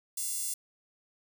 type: tone with high-pass filter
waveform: 5% pulse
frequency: 695 Hz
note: F5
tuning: 9 cents flat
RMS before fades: -34 dBFS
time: 0.17-0.54 s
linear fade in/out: 5 ms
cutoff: 11000 Hz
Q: 1.1
effects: none